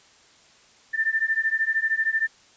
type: beating tone pair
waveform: sine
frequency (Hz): 1778 / 1791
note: A6 / A6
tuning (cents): +18 / +30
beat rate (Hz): 13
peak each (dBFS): -24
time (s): 0.93-2.28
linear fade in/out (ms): 20
effects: white hiss -55 dBFS RMS until 2.56 s + resampled to 16000 Hz